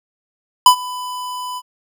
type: tone with ADSR envelope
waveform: square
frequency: 998 Hz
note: B5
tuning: 18 cents sharp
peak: -3 dBFS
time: 0.66-1.62 s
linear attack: 3 ms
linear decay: 88 ms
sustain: -22 dB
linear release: 47 ms
effects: none